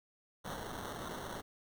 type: noise with sample-and-hold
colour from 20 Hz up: violet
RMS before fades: -43 dBFS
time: 0.44-1.42 s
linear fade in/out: 20 ms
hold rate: 2450 Hz
effects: none